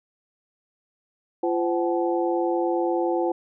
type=harmonic tone with a mistuned harmonic; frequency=172.1 Hz; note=F3; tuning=25 cents flat; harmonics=2 / 3 / 4 / 5; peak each=-23 / -27 / -29 / -31 dBFS; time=1.43-3.32 s; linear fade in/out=5 ms; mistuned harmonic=4; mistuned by=+150 cents; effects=none